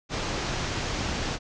pink low-pass noise, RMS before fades -30 dBFS, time 0.09-1.39 s, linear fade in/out 50 ms, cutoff 6800 Hz, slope 48 dB/octave, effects none

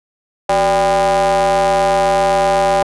square ring-modulated tone, 104.7 Hz, G#2, 15 cents sharp, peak -9 dBFS, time 0.49-2.83 s, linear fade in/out 5 ms, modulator 689 Hz, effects resampled to 24000 Hz

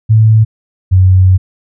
sine tone pair in turn, 110 / 93.18 Hz, A2 / F#2, 0 / +13 cents, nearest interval minor third, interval 287 cents, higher first, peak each -3 dBFS, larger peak neither, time 0.09-0.45 / 0.91-1.38 s, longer second, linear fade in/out 20 ms, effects none

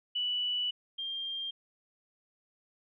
sine tone pair in turn, 2960 / 3194 Hz, F#7 / G7, 0 / +32 cents, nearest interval minor second, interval 132 cents, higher second, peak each -29 / -34 dBFS, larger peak first, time 0.15-0.71 / 0.98-1.51 s, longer first, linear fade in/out 10 ms, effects none

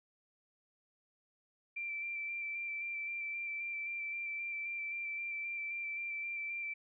sine tone with vibrato, 2349 Hz, D7, in tune, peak -37 dBFS, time 1.76-6.74 s, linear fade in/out 10 ms, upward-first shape square, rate 3.8 Hz, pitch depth 15 cents each way, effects none

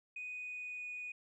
sine tone with pitch glide, 2489 to 2473 Hz, D#7 to D#7, 0 to -11 cents, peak -40 dBFS, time 0.16-1.12 s, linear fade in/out 5 ms, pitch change -11 cents, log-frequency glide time 0.31-0.95 s, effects tanh soft clip ceiling -37 dBFS

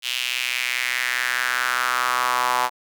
sawtooth tone with high-pass filter sweep, 124.8 Hz, B2, 19 cents sharp, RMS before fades -23 dBFS, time 0.02-2.7 s, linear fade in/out 50 ms, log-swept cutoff 3000 to 920 Hz, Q 3.4, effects none

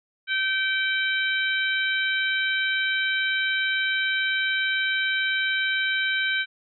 harmonic tone, 773 Hz, G5, 24 cents flat, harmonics 2 / 3 / 4 / 5, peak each -24 / -28 / -30 / -32 dBFS, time 0.27-6.46 s, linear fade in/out 50 ms, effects none

